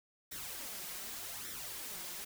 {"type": "noise with flanger", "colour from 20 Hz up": "white", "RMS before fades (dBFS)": -44, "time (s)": [0.31, 2.25], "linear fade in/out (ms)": 10, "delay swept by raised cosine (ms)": [0.53, 5.63], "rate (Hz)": 0.85, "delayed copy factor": 0.65, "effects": []}